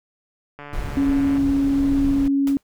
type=click train; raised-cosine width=0.5 ms; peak=-22 dBFS; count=115; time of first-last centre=0.59-1.376 s; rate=145 Hz
type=noise; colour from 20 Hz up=brown; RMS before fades=-28 dBFS; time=0.73-2.28 s; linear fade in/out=2 ms
type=tone; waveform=sine; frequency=277.2 Hz; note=C#4; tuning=in tune; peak=-16 dBFS; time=0.97-2.57 s; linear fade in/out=0 ms
type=noise with exponential decay; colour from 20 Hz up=pink; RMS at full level=-32 dBFS; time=2.47-2.63 s; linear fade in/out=2 ms; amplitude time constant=34 ms
effects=none